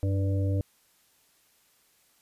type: harmonic tone with a mistuned harmonic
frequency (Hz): 98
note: G2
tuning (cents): 0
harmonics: 1 / 3 / 5 / 6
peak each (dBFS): -24 / -34 / -38 / -40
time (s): 0.03-0.61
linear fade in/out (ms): 0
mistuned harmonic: 1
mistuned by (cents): -27
effects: white hiss -65 dBFS RMS until 2.21 s + resampled to 32000 Hz